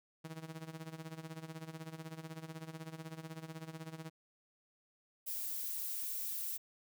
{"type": "tone with tremolo", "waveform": "sawtooth", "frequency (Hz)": 160.4, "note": "E3", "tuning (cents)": -47, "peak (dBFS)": -38, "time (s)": [0.24, 4.1], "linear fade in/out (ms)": 10, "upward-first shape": "sine", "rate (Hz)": 16, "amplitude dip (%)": 80}
{"type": "noise", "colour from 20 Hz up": "violet", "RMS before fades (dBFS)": -40, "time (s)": [5.26, 6.58], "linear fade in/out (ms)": 20}
{"effects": []}